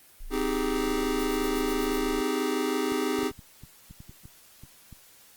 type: tone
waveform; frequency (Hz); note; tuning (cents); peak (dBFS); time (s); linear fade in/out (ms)
sine; 27; A0; -32; -35; 0.2-2.21; 10
type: chord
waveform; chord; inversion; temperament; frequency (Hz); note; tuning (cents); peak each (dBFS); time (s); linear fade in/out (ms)
square; Ab major seventh; first; just; 259.6 / 311.5 / 389.3 / 415.3; C4 / Eb4 / G4 / Ab4; -13 / +2 / -12 / 0; -32; 0.3-3.32; 50
type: noise with tremolo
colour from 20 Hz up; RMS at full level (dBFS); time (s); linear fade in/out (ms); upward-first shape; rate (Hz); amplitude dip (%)
violet; -40; 1.18-2.02; 20; sine; 8.1; 95
type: clicks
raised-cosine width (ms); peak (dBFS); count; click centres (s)
5; -33; 12; 2.921 / 3.189 / 3.233 / 3.313 / 3.392 / 3.636 / 3.91 / 4.004 / 4.095 / 4.255 / 4.636 / 4.927
effects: white hiss -55 dBFS RMS until 5.36 s + Opus 32 kbps